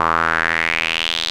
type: tone with band-pass filter sweep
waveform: sawtooth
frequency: 82.1 Hz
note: E2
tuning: 6 cents flat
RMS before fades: -19 dBFS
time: 0-1.3 s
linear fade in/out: 0 ms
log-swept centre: 1100 to 3900 Hz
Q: 4
effects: none